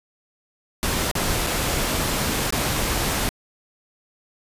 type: noise with dropouts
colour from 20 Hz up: pink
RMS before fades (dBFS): -23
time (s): 0.83-3.29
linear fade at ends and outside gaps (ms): 0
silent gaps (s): 1.113-1.153 / 1.466-1.47 / 2.505-2.525
effects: resampled to 32000 Hz